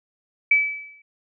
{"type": "tone with exponential decay", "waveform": "sine", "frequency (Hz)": 2300, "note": "D7", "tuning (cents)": -37, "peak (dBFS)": -11, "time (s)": [0.51, 1.02], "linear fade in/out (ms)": 5, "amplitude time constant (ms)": 110, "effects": []}